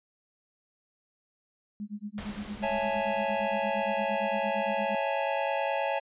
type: tone with tremolo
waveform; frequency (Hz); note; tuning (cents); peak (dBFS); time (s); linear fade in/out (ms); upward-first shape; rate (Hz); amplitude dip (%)
sine; 207.7; G#3; 0; -32; 1.8-4.95; 0; sine; 8.7; 100
type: noise with exponential decay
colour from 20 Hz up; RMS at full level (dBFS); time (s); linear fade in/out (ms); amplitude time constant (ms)
pink; -40; 2.18-5.5; 1; 720
type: chord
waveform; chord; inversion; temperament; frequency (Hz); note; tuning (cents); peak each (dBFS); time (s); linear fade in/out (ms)
square; A major seventh; first; equal; 554.4 / 659.3 / 830.6 / 880; C#5 / E5 / G#5 / A5; 0 / 0 / 0 / 0; -32 / -34 / -34 / -34; 2.62-6; 20
effects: resampled to 8000 Hz